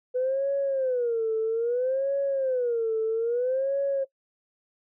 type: tone with vibrato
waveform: sine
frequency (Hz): 496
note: B4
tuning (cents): +7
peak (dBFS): -22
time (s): 0.14-4.05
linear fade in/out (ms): 20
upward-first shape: sine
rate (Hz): 0.61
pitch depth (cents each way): 200
effects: noise-tail reverb RT60 0.1 s tail -22 dB re dry + tanh soft clip ceiling -18 dBFS

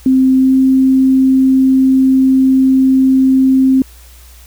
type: tone with pitch glide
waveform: sine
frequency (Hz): 261.6 to 263.6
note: C4 to C4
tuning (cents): 0 to +13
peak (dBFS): -6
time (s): 0.06-3.82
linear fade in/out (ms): 2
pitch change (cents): +13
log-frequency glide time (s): 0.37-0.54
effects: added 60 Hz sine -37 dBFS peak until 4.46 s + white hiss -43 dBFS RMS until 4.46 s

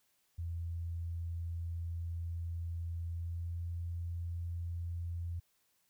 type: tone with pitch glide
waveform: sine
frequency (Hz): 84.4 to 85.48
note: E2 to F2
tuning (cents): +41 to -37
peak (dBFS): -36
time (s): 0.38-5.4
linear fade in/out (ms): 10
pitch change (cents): +22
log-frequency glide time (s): 3.08-3.63
effects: white hiss -75 dBFS RMS until 5.89 s

